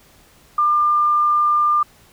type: tone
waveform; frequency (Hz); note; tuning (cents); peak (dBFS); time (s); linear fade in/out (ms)
sine; 1198; D6; +34; -13; 0.58-1.83; 5
effects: pink hiss -51 dBFS RMS until 2.12 s

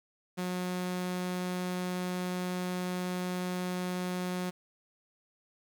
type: tone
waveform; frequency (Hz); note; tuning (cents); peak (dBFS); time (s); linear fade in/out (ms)
sawtooth; 181.1; F#3; -37; -28; 0.37-4.51; 20
effects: 9-bit

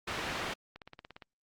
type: low-pass noise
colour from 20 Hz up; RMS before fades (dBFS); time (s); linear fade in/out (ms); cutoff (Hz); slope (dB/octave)
white; -37; 0.07-0.54; 10; 2500; 12
type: click train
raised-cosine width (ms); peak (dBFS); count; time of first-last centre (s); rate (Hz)
0.3; -31; 9; 0.76-1.222; 17.3
effects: Opus 48 kbps

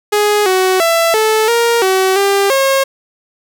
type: tone with pitch steps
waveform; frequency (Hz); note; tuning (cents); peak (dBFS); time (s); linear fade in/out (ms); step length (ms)
sawtooth; 416.6 / 373.8 / 667 / 436.4 / 468.1 / 378.5 / 397.3 / 541; G#4 / F#4 / E5 / A4 / A#4 / F#4 / G4 / C#5; +5 / +18 / +20 / -14 / +7 / +39 / +23 / -42; -6; 0.12-2.84; 10; 340
effects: none

